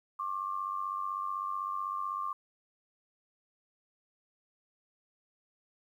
sine tone pair together, 1078.8 / 1174.7 Hz, C#6 / D6, -47 / 0 cents, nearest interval minor second, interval 147 cents, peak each -36 / -35 dBFS, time 0.19-2.33 s, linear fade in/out 5 ms, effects 11-bit

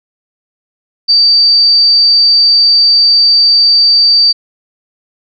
sine tone, 4633 Hz, D8, 24 cents flat, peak -4 dBFS, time 1.08-4.33 s, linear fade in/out 20 ms, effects none

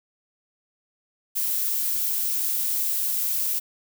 violet noise, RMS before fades -25 dBFS, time 1.35-3.6 s, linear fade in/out 20 ms, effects none

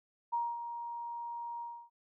sine tone with ADSR envelope, 942 Hz, A#5, 18 cents sharp, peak -29 dBFS, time 0.32-1.9 s, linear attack 18 ms, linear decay 230 ms, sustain -9 dB, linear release 290 ms, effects none

